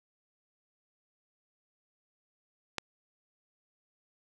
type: click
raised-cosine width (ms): 0.2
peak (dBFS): -14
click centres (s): 2.783
effects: none